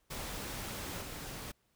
pink noise with level steps, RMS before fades -41 / -44 dBFS, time 0.1-1.52 s, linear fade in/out 10 ms, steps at 1.01 s, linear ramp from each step 5 ms, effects pink hiss -75 dBFS RMS until 1.75 s

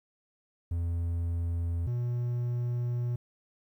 triangle tone pair in turn, 85 / 121.04 Hz, F2 / B2, -46 / -34 cents, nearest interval tritone, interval 612 cents, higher second, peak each -26 dBFS, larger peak neither, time 0.71-1.87 / 1.87-3.16 s, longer second, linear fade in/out 5 ms, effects 11-bit

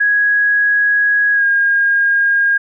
sine tone with pitch glide, 1661.2 to 1622.3 Hz, G#6 to G#6, 0 to -41 cents, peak -10 dBFS, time 0-2.58 s, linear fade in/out 10 ms, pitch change -41 cents, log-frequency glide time 1.33-1.45 s, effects none

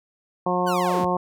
harmonic tone, 179.9 Hz, F#3, 48 cents flat, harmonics 1 / 2 / 3 / 4 / 5 / 6, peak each -27 / -27 / -27 / -27 / -27 / -27 dBFS, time 0.46-1.17 s, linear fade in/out 5 ms
sawtooth linear sweep, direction down, 1574 to 38.89 Hz, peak -25 dBFS, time 0.66-1.06 s, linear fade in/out 20 ms
effects none

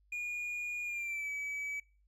triangle tone with pitch glide, 2437 to 2287 Hz, D#7 to D7, -37 to -47 cents, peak -34 dBFS, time 0.12-1.8 s, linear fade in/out 5 ms, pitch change -110 cents, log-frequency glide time 0.84-1.3 s, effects noise-tail reverb RT60 0.4 s tail -25 dB re dry + added 50 Hz sine -66 dBFS peak until 2.07 s

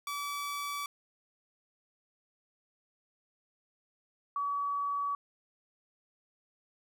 sawtooth / sine tone pair in turn, 1150 / 1137.4 Hz, D6 / C#6, -37 / +44 cents, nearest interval unison, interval 19 cents, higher first, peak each -31 / -30 dBFS, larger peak second, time 0.07-0.86 / 4.36-5.15 s, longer neither, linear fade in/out 2 ms, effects 12-bit

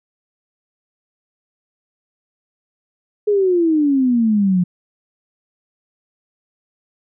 sine exponential sweep, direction down, 424.3 to 174.61 Hz, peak -12 dBFS, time 3.27-4.64 s, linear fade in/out 10 ms, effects none

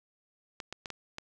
clicks, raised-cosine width 0.2 ms, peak -21 dBFS, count 5, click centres 0.602 / 0.726 / 0.858 / 0.903 / 1.184 s, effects none

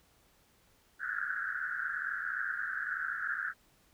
pink band-pass noise, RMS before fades -36 dBFS, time 0.99-3.54 s, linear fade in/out 50 ms, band 1400 to 1700 Hz, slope 96 dB/octave, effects pink hiss -67 dBFS RMS until 3.93 s

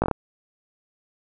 slowing click train, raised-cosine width 1 ms, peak -7 dBFS, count 5, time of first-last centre 0.02-0.113 s, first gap 18 ms, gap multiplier 1.17, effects none

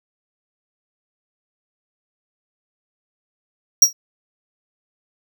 square tone with exponential decay, 5680 Hz, F8, 28 cents sharp, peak -3 dBFS, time 3.82-3.93 s, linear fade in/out 5 ms, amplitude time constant 22 ms, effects none

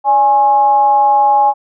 sine tone with frequency modulation, 830.6 Hz, G#5, in tune, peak -7 dBFS, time 0.04-1.54 s, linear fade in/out 50 ms, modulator 250 Hz, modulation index 0.39, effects none

